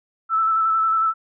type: tone with vibrato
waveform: sine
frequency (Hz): 1318.5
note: E6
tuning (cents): 0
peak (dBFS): -16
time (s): 0.29-1.14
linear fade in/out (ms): 50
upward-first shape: square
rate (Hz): 11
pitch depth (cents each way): 17
effects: none